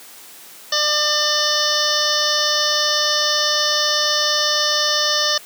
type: harmonic tone with a mistuned harmonic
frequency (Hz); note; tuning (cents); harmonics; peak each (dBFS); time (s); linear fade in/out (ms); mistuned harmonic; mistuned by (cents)
598; D5; +31; 1 / 2 / 3 / 5 / 6 / 7 / 8 / 9 / 10; -25 / -25 / -24 / -25 / -24 / -26 / -26 / -22 / -26; 0.72-5.38; 5; 7; +51
effects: white hiss -41 dBFS RMS until 5.45 s + high-pass 200 Hz 12 dB/octave